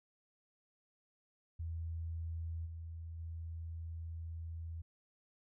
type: tone with level steps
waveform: sine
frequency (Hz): 82.41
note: E2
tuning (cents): 0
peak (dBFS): -38 / -43 / -41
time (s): 1.59-4.82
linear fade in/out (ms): 10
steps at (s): 2.65 / 3.18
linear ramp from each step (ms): 20
effects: none